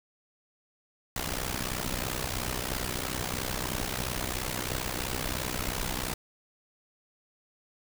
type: noise with amplitude modulation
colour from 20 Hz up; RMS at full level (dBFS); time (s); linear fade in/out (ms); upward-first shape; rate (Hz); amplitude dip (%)
pink; -29; 1.16-6.14; 2; sine; 63; 85
effects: none